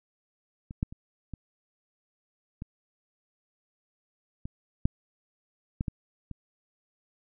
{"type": "clicks", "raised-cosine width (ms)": 5, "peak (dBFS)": [-27, -14, -30, -25, -24, -24, -10, -16, -18, -26], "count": 10, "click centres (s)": [0.709, 0.829, 0.925, 1.337, 2.621, 4.455, 4.855, 5.809, 5.882, 6.313], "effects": []}